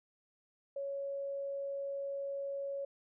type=tone; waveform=sine; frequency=556 Hz; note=C#5; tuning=5 cents sharp; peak=-36 dBFS; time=0.76-2.85 s; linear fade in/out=5 ms; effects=none